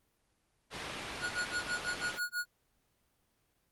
white low-pass noise, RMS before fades -41 dBFS, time 0.7-2.2 s, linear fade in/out 50 ms, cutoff 3400 Hz, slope 12 dB/octave
square tone with tremolo, 1447 Hz, F#6, 39 cents flat, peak -32 dBFS, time 1.2-2.46 s, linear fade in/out 50 ms, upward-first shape sine, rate 6.1 Hz, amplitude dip 100%
effects pink hiss -75 dBFS RMS until 3.71 s + Opus 24 kbps

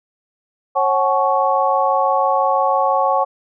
sine tone cluster, 545 / 751 / 857 / 1111 Hz, C#5 / F#5 / A5 / C#6, -29 / +26 / -46 / +4 cents, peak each -19 dBFS, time 0.75-3.25 s, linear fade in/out 20 ms, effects none

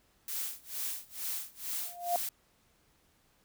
blue noise with tremolo, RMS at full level -35 dBFS, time 0.28-2.29 s, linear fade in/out 2 ms, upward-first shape sine, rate 2.2 Hz, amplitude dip 95%
sine tone with exponential growth, 700 Hz, F5, 4 cents sharp, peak -24 dBFS, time 1.79-2.16 s, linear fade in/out 1 ms, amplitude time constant 80 ms
effects pink hiss -69 dBFS RMS until 3.44 s

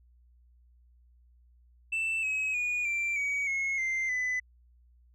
sine tone with pitch steps, 2659 / 2554 / 2452 / 2355 / 2262 / 2172 / 2086 / 2004 Hz, E7 / D#7 / D#7 / D7 / C#7 / C#7 / C7 / B6, +14 / +45 / -26 / +4 / +34 / -36 / -6 / +25 cents, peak -25 dBFS, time 1.92-4.4 s, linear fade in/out 10 ms, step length 310 ms, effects tanh soft clip ceiling -27 dBFS + added 60 Hz sine -58 dBFS peak until 5.14 s

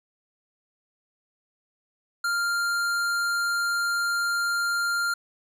triangle tone with hard clipping, 1396 Hz, F6, 1 cent flat, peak -25 dBFS, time 2.24-5.14 s, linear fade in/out 5 ms, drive 18 dB, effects none

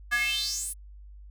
square tone with high-pass filter sweep, 239 Hz, A#3, 43 cents sharp, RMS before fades -29 dBFS, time 0.11-0.74 s, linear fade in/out 20 ms, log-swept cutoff 1500 to 11000 Hz, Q 6.4, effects added 50 Hz sine -44 dBFS peak until 1.3 s

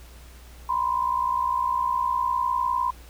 sine tone pair together, 974.2 / 1034 Hz, B5 / C6, -24 / -21 cents, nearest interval minor second, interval 103 cents, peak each -25 / -24 dBFS, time 0.69-2.91 s, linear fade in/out 5 ms, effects added 60 Hz sine -44 dBFS peak until 3.09 s + pink hiss -51 dBFS RMS until 3.09 s

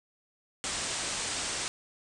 white low-pass noise, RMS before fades -34 dBFS, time 0.64-1.68 s, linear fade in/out 0 ms, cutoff 9100 Hz, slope 96 dB/octave, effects none

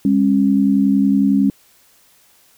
sine tone pair together, 201.6 / 272.5 Hz, G3 / C#4, +49 / -29 cents, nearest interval perfect fourth, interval 522 cents, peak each -14 dBFS, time 0.05-1.5 s, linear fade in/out 2 ms, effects white hiss -53 dBFS RMS until 2.57 s

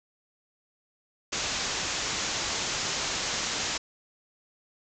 white low-pass noise, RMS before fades -31 dBFS, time 1.32-3.78 s, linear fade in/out 10 ms, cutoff 7300 Hz, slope 96 dB/octave, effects none

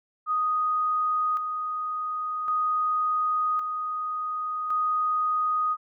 sine tone with tremolo, 1244.5 Hz, D#6, in tune, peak -22 dBFS, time 0.26-5.77 s, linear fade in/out 50 ms, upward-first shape square, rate 0.45 Hz, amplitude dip 45%, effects none

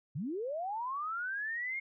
sine linear sweep, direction up, 119.2 to 2167 Hz, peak -34 dBFS, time 0.15-1.8 s, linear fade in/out 10 ms, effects none

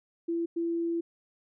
sine tone bursts at uneven times, 336.5 Hz, E4, 36 cents sharp, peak -27 dBFS, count 2, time 0.28-0.46 / 0.56-1.01 s, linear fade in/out 10 ms, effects none

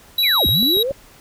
square tone with vibrato, 3877 Hz, B7, 33 cents flat, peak -15 dBFS, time 0.18-0.83 s, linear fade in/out 5 ms, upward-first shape square, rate 2.7 Hz, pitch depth 17 cents each way
sine linear two-way sweep, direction down then up, 2545 to 58.27 to 569 Hz, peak -19 dBFS, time 0.23-0.92 s, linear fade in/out 5 ms, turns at 0.47 s
click train, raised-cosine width 2 ms, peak -18 dBFS, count 4, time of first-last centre 0.49-0.909 s, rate 7.16 Hz
effects pink hiss -47 dBFS RMS until 1.2 s

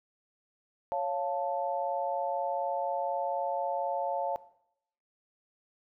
sine chord, Db augmented, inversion none, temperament equal, 554.4 / 698.5 / 880 Hz, Db5 / F5 / A5, 0 / 0 / 0 cents, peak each -33 dBFS, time 0.92-4.36 s, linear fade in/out 0 ms, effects noise-tail reverb RT60 0.7 s tail -17 dB re dry

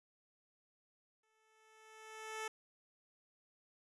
10% pulse tone with exponential growth, 438.1 Hz, A4, 7 cents flat, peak -31 dBFS, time 1.23-2.48 s, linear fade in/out 5 ms, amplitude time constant 270 ms, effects resampled to 24000 Hz

